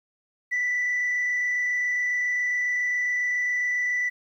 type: tone with frequency modulation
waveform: sine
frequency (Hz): 1975.5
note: B6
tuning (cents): 0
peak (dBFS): -21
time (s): 0.51-4.1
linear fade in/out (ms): 20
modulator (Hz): 27.3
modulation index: 0.72
effects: tanh soft clip ceiling -20 dBFS + 10-bit